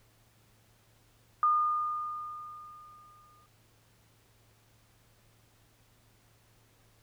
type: tone with exponential decay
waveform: sine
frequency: 1218 Hz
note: D#6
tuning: 37 cents flat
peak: -21 dBFS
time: 1.43-3.46 s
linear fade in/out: 1 ms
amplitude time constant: 440 ms
effects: added 111 Hz sine -66 dBFS peak until 7.02 s + pink hiss -66 dBFS RMS until 7.02 s